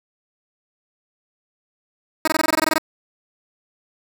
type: tone bursts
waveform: 10% pulse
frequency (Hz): 315.3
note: D#4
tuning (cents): +23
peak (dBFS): -7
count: 12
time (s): 2.25-2.782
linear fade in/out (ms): 2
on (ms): 26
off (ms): 20
effects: none